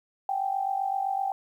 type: tone with amplitude modulation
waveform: sine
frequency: 780 Hz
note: G5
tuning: 9 cents flat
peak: -22 dBFS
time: 0.29-1.32 s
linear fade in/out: 2 ms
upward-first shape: sine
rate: 47.8 Hz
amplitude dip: 75%
effects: 10-bit